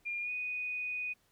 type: tone with pitch glide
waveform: sine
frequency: 2408 to 2483 Hz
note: D7 to D#7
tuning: +43 to -4 cents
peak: -34 dBFS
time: 0.05-1.14 s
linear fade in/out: 20 ms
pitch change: +53 cents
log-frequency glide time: 0.21-0.31 s
effects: pink hiss -71 dBFS RMS until 1.31 s